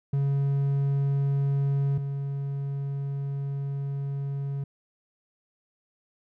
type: tone pair in turn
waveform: triangle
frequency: 139.3 / 139.3 Hz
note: C#3 / C#3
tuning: +9 / +9 cents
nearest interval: unison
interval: 0 cents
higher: neither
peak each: -20 / -26 dBFS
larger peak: first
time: 0.13-1.98 / 1.98-4.64 s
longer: second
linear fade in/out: 5 ms
effects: none